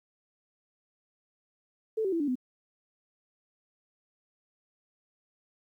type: tone with pitch steps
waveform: sine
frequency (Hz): 440 / 383 / 333.5 / 290.3 / 252.7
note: A4 / G4 / E4 / D4 / B3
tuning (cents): 0 / -40 / +20 / -20 / +40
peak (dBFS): -26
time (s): 1.97-2.355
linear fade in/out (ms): 10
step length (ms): 77
effects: 11-bit